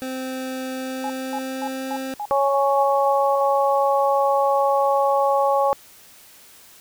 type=tone with pitch glide; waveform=25% pulse; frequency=260 to 264.7 Hz; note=C4 to C4; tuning=-11 to +20 cents; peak=-23 dBFS; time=0.02-2.14 s; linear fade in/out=0 ms; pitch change=+31 cents; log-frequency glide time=0.72-1.99 s
type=tone bursts; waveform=sine; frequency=830.6 Hz; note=G#5; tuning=in tune; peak=-25 dBFS; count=9; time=1.04-3.411 s; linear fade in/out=2 ms; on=59 ms; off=230 ms
type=harmonic tone; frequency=277.2 Hz; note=C#4; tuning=in tune; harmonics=2 / 3 / 4; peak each=-19 / -20 / -23 dBFS; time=2.31-5.73 s; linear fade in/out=0 ms
effects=white hiss -48 dBFS RMS until 6.8 s